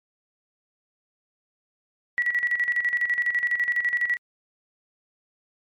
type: tone with tremolo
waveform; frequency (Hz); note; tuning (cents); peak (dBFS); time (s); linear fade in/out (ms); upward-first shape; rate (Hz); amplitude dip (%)
sine; 1936; B6; -35; -19; 2.18-4.17; 0; square; 12; 65
effects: MP3 96 kbps